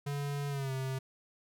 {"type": "tone with pitch glide", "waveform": "square", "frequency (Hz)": [142.7, 132.38], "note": ["D3", "C3"], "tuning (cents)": [-49, 21], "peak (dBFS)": -34, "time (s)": [0.06, 0.99], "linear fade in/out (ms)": 10, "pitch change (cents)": -130, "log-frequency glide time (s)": [0.49, 0.72], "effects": []}